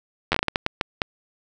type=slowing click train; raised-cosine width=0.3 ms; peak=-4 dBFS; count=11; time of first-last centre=0.32-1.018 s; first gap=10 ms; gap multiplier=1.4; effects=none